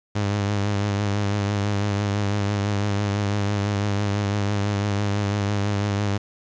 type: tone with vibrato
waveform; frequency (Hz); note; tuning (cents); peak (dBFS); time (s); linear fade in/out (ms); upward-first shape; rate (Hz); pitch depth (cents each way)
sawtooth; 101.8; G#2; -34; -17; 0.15-6.18; 10; triangle; 6; 48
effects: resampled to 16000 Hz + 8-bit